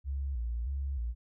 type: tone with vibrato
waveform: sine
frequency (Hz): 63.3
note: B1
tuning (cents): +43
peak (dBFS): -31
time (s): 0.04-1.15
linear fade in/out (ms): 50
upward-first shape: square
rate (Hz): 1.6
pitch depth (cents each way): 140
effects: none